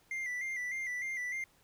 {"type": "tone with vibrato", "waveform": "triangle", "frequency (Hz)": 2038, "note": "C7", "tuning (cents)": -46, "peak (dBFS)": -33, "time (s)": [0.11, 1.44], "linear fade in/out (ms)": 2, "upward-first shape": "square", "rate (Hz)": 3.3, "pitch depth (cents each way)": 55, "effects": ["pink hiss -67 dBFS RMS until 1.63 s"]}